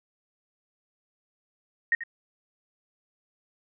sine tone with echo, 1864.7 Hz, A#6, in tune, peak -19 dBFS, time 1.92-1.95 s, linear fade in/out 2 ms, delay 86 ms, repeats 1, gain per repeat -13 dB, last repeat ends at 2.036 s, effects none

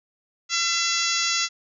harmonic tone with a mistuned harmonic, 674 Hz, E5, 38 cents sharp, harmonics 2 / 3 / 4 / 5 / 6 / 7 / 8 / 9 / 10, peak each -30 / -30 / -30 / -30 / -30 / -30 / -30 / -30 / -30 dBFS, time 0.49-1.49 s, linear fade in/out 50 ms, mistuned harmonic 2, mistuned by +21 cents, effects none

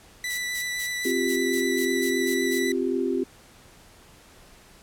sawtooth tone with vibrato, 1975.5 Hz, B6, in tune, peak -24 dBFS, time 0.24-2.72 s, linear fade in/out 2 ms, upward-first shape sine, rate 7.9 Hz, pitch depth 11 cents each way
violet noise bursts, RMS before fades -30 dBFS, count 10, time 0.29-2.6 s, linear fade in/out 20 ms, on 96 ms, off 150 ms
sine chord, C suspended fourth, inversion none, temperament equal, 261.6 / 349.2 / 392 Hz, C4 / F4 / G4, 0 / 0 / 0 cents, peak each -27 dBFS, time 1.05-3.24 s, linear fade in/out 5 ms
effects pink hiss -52 dBFS RMS until 4.82 s + low-pass 12000 Hz 12 dB/octave

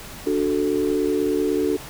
sine chord, D major, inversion none, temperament equal, 293.7 / 370 / 440 Hz, D4 / F#4 / A4, 0 / 0 / 0 cents, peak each -23 dBFS, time 0.26-1.77 s, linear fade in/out 10 ms, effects pink hiss -38 dBFS RMS until 1.89 s

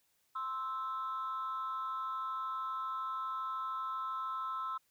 sine tone pair together, 1046.5 / 1313.7 Hz, C6 / E6, 0 / -6 cents, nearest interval major third, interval 394 cents, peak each -38 / -36 dBFS, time 0.35-4.78 s, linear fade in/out 10 ms, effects tanh soft clip ceiling -31 dBFS + white hiss -75 dBFS RMS until 4.9 s

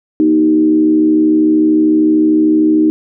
sine tone with frequency modulation, 311.1 Hz, D#4, in tune, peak -7 dBFS, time 0.2-2.9 s, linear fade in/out 0 ms, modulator 73.2 Hz, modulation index 0.57, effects none

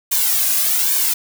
blue noise with flanger, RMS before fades -17 dBFS, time 0.11-1.14 s, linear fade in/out 10 ms, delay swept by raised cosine 1.5 to 2.24 ms, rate 1.2 Hz, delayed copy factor -1, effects none

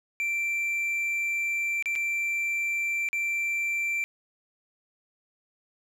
triangle tone with dropouts, 2349 Hz, D7, in tune, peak -24 dBFS, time 0.2-4.04 s, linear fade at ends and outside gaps 0 ms, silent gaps 1.825-1.858 / 1.954-1.959 / 3.088-3.13 s, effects none

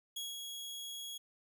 sawtooth tone with ADSR envelope, 3323 Hz, G#7, in tune, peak -35 dBFS, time 0.16-1.18 s, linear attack 8 ms, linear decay 180 ms, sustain -4 dB, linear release 10 ms, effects none

